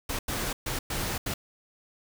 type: noise bursts at uneven times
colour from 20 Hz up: pink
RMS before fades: -31 dBFS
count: 5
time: 0.09-0.19 / 0.28-0.53 / 0.66-0.79 / 0.9-1.18 / 1.26-1.34 s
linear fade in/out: 5 ms
effects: none